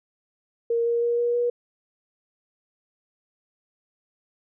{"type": "tone with pitch steps", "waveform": "sine", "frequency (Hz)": [466.2, 470, 473.8, 477.6, 481.5], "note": ["A#4", "A#4", "A#4", "A#4", "B4"], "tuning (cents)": [0, 14, 28, 42, -44], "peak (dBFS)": -20, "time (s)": [0.7, 1.5], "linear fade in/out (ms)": 5, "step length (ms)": 160, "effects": []}